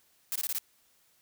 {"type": "noise bursts", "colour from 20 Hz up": "blue", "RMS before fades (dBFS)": -32, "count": 5, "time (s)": [0.32, 0.584], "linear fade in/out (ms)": 0, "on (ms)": 36, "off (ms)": 21, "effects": ["white hiss -67 dBFS RMS until 1.21 s"]}